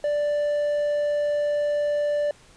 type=tone; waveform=triangle; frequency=587.3 Hz; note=D5; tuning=in tune; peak=-19 dBFS; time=0.04-2.31 s; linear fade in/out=2 ms; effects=pink hiss -53 dBFS RMS until 2.56 s + resampled to 22050 Hz